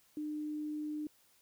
sine tone, 301.9 Hz, D4, 48 cents sharp, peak -36 dBFS, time 0.17-1.07 s, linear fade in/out 2 ms, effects white hiss -68 dBFS RMS until 1.41 s

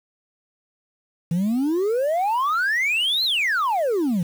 sine exponential two-way sweep, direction up then down, 162 to 4246 to 162 Hz, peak -16 dBFS, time 1.31-4.23 s, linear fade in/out 5 ms, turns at 3.24 s, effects tanh soft clip ceiling -18 dBFS + 7-bit

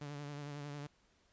sawtooth tone with vibrato, 144.9 Hz, D3, 23 cents flat, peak -39 dBFS, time 0.01-0.87 s, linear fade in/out 5 ms, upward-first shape triangle, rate 11 Hz, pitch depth 45 cents each way, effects pink hiss -72 dBFS RMS until 1.32 s + resampled to 16000 Hz

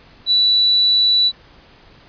sine tone, 3951 Hz, B7, in tune, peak -11 dBFS, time 0.26-1.32 s, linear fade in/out 50 ms, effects pink hiss -47 dBFS RMS until 2.08 s + resampled to 11025 Hz

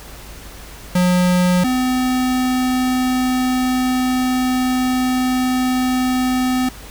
square tone pair in turn, 180 / 254.6 Hz, F#3 / C4, -47 / -47 cents, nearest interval tritone, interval 600 cents, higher second, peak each -13 / -16 dBFS, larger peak first, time 0.95-1.64 / 1.64-6.69 s, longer second, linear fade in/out 5 ms, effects added 50 Hz sine -37 dBFS peak until 6.9 s + pink hiss -38 dBFS RMS until 6.9 s

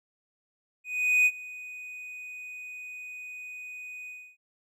triangle tone with ADSR envelope, 2489 Hz, D#7, in tune, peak -16 dBFS, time 0.84-4.37 s, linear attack 420 ms, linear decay 48 ms, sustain -21 dB, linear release 290 ms, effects none

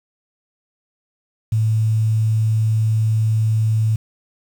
sine tone with quantisation, 110 Hz, A2, in tune, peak -14 dBFS, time 1.52-3.96 s, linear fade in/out 5 ms, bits 7, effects none

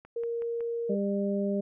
click train, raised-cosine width 0.5 ms, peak -34 dBFS, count 4, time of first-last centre 0.05-0.607 s, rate 5.39 Hz
sine tone, 467 Hz, A#4, 3 cents sharp, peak -29 dBFS, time 0.16-0.95 s, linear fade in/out 5 ms
harmonic tone, 200 Hz, G3, 35 cents sharp, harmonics 1 / 2 / 3, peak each -28 / -32 / -33 dBFS, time 0.89-1.61 s, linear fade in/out 10 ms
effects none

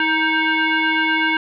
sine tone with frequency modulation, 318.5 Hz, D#4, 41 cents sharp, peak -15 dBFS, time 0-1.37 s, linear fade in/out 2 ms, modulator 629 Hz, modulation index 3.8, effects none

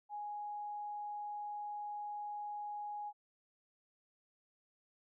sine tone, 830.6 Hz, G#5, in tune, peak -40 dBFS, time 0.09-3.13 s, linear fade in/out 50 ms, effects none

